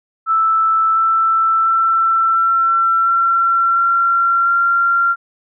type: tone with pitch steps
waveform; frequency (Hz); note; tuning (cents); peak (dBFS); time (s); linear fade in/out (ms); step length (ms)
sine; 1319 / 1328.9 / 1339 / 1349.1 / 1359.2 / 1369.5 / 1379.8; E6 / E6 / E6 / E6 / F6 / F6 / F6; +1 / +14 / +27 / +40 / -47 / -34 / -21; -11; 0.26-5.16; 50; 700
effects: none